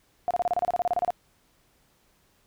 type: tone bursts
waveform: sine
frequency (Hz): 709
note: F5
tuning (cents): +26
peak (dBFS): -21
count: 15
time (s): 0.28-1.105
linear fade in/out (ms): 0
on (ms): 27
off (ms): 30
effects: pink hiss -65 dBFS RMS until 2.46 s